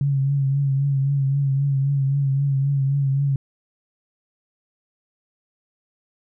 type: tone with vibrato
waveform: sine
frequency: 138.2 Hz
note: C#3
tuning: 5 cents flat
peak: -17 dBFS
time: 0.01-3.36 s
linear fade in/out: 2 ms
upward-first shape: triangle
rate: 3.8 Hz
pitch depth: 50 cents each way
effects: none